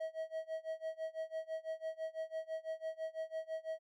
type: tone with tremolo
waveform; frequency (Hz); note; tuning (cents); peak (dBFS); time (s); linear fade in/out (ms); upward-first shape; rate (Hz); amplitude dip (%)
triangle; 641; E5; -49; -34; 0-3.79; 10; sine; 6; 95
effects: none